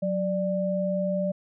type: tone pair together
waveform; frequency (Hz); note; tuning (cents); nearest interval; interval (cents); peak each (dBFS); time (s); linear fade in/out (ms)
sine; 184.81 / 591; F#3 / D5; -2 / +11; octave + minor sixth; 2013; -27 / -26; 0.02-1.32; 10
effects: none